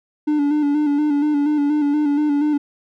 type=tone with vibrato; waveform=triangle; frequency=293.7 Hz; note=D4; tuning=in tune; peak=-13 dBFS; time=0.27-2.58 s; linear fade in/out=10 ms; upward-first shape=square; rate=4.2 Hz; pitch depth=39 cents each way; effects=none